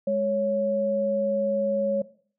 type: tone pair together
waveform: sine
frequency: 207.7 / 554.5 Hz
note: G#3 / C#5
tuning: 0 / 0 cents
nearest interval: octave + perfect fourth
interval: 1700 cents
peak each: -29 / -22 dBFS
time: 0.07-2.02 s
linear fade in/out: 5 ms
effects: noise-tail reverb RT60 0.5 s tail -17 dB re dry